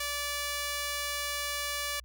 sawtooth tone with high-pass filter, 580 Hz, D5, 22 cents flat, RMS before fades -34 dBFS, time 0-2 s, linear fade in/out 5 ms, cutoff 1500 Hz, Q 0.55, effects added 60 Hz sine -49 dBFS peak until 2.04 s

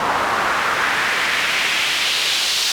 pink noise with band-pass filter sweep, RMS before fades -19 dBFS, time 0-2.72 s, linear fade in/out 2 ms, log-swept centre 980 to 4400 Hz, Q 1.7, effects none

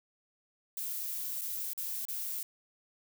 violet noise with dropouts, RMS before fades -37 dBFS, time 0.77-2.43 s, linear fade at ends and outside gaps 2 ms, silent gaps 1.411-1.416 / 1.734-1.777 / 2.053-2.084 s, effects none

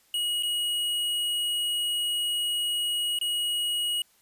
square tone with dropouts, 2900 Hz, F#7, 35 cents flat, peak -26 dBFS, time 0.14-4.02 s, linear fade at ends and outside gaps 2 ms, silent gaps 0.426-0.432 / 3.189-3.212 s, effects white hiss -63 dBFS RMS until 4.21 s + resampled to 32000 Hz

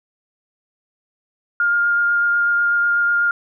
sine tone with vibrato, 1410 Hz, F6, 16 cents sharp, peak -14 dBFS, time 1.6-3.31 s, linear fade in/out 2 ms, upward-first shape sine, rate 8.1 Hz, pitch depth 9 cents each way, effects none

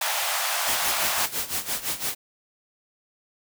pink high-pass noise, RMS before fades -26 dBFS, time 0.01-1.26 s, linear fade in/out 5 ms, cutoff 630 Hz, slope 48 dB/octave
white noise with tremolo, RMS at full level -26 dBFS, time 0.67-2.15 s, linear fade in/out 10 ms, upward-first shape sine, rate 5.9 Hz, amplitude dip 80%
effects none

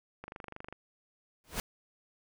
click train, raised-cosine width 0.5 ms, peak -28 dBFS, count 13, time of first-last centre 0.24-0.726 s, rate 24.7 Hz
pink noise with exponential growth, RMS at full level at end -30 dBFS, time 1.44-1.6 s, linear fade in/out 1 ms, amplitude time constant 33 ms
effects none

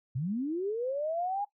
sine linear sweep, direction up, 116.54 to 830.6 Hz, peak -29 dBFS, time 0.15-1.45 s, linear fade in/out 10 ms, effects noise-tail reverb RT60 0.1 s tail -17 dB re dry

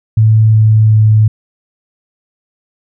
sine tone with pitch steps, 109.8 / 109.04 / 108.29 Hz, A2 / A2 / A2, -3 / -15 / -27 cents, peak -4 dBFS, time 0.17-1.28 s, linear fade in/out 5 ms, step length 370 ms, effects none

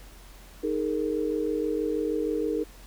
sine chord, D# suspended fourth, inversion none, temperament equal with one note detuned, 311.1 / 415.3 / 461.6 Hz, D#4 / G#4 / A#4, 0 / 0 / -17 cents, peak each -29 / -30 / -29 dBFS, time 0.63-2.64 s, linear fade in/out 10 ms, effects added 44 Hz sine -47 dBFS peak until 2.86 s + pink hiss -52 dBFS RMS until 2.86 s

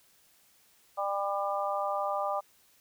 harmonic tone, 199.3 Hz, G3, 29 cents sharp, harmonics 3 / 4 / 5 / 6, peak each -33 / -33 / -38 / -34 dBFS, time 0.97-2.41 s, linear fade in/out 20 ms, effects white hiss -64 dBFS RMS until 2.8 s

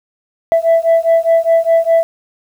sine beating tone pair, 659.3 / 664.2 Hz, E5 / E5, 0 / +13 cents, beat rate 4.9 Hz, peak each -10 dBFS, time 0.52-2.03 s, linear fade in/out 0 ms, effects tanh soft clip ceiling -5 dBFS + 7-bit

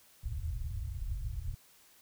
white low-pass noise, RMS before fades -37 dBFS, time 0.23-1.55 s, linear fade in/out 10 ms, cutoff 110 Hz, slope 48 dB/octave, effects white hiss -62 dBFS RMS until 2.01 s

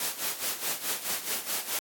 white noise with tremolo, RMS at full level -29 dBFS, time 0-1.79 s, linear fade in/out 2 ms, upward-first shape sine, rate 4.7 Hz, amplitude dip 75%, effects high-pass 200 Hz 12 dB/octave + AAC 64 kbps

